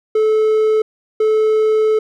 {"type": "tone bursts at uneven times", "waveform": "triangle", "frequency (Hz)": 434.2, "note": "A4", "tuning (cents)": -23, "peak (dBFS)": -9, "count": 2, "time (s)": [[0.15, 0.82], [1.2, 1.99]], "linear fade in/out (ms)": 5, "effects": []}